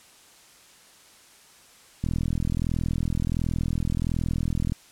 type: click train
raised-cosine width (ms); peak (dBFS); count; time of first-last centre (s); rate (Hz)
5; -14; 112; 2.04-4.721; 41.4
effects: white hiss -53 dBFS RMS until 4.91 s + low-pass 10000 Hz 12 dB/octave